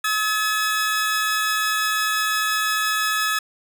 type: tone pair together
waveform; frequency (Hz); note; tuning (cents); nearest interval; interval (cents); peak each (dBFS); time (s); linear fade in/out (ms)
sawtooth; 1280 / 1708.6; D#6 / G#6; +49 / +49; perfect fourth; 500; -19; 0.04-3.39; 5
effects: none